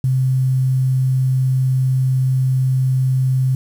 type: tone with quantisation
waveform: sine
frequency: 130.3 Hz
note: C3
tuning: 7 cents flat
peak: -13 dBFS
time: 0.04-3.55 s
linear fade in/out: 2 ms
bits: 7
effects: none